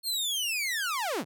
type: linear sweep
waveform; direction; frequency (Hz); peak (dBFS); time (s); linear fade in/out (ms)
sawtooth; down; 4323 to 103.83; -25; 0.03-1.25; 50
effects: none